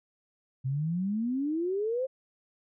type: exponential sweep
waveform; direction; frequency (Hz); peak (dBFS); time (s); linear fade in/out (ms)
sine; up; 127.3 to 538; -27; 0.64-2.07; 20
effects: none